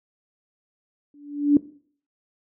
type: tone with exponential growth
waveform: sine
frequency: 289.7 Hz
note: D4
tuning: 24 cents flat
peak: -9 dBFS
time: 1.14-1.57 s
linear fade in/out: 2 ms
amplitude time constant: 92 ms
effects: noise-tail reverb RT60 0.5 s tail -19 dB re dry